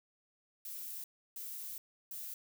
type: noise bursts at uneven times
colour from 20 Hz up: violet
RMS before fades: -44 dBFS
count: 3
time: 0.65-1.04 / 1.36-1.78 / 2.11-2.34 s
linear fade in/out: 2 ms
effects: none